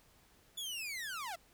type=linear sweep; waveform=sawtooth; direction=down; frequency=3491 to 635 Hz; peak=-36 dBFS; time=0.57-1.36 s; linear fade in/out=10 ms; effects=pink hiss -66 dBFS RMS until 1.53 s